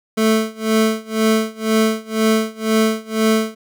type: tone with tremolo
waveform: 25% pulse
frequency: 220 Hz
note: A3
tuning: in tune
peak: -8 dBFS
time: 0.17-3.55 s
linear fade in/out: 10 ms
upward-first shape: sine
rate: 2 Hz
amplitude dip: 95%
effects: none